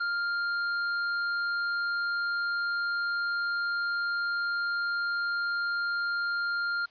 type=tone with hard clipping; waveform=sine; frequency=1400 Hz; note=F6; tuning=4 cents sharp; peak=-29 dBFS; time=0-6.86 s; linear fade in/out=10 ms; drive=8 dB; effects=white hiss -59 dBFS RMS until 6.9 s + resampled to 11025 Hz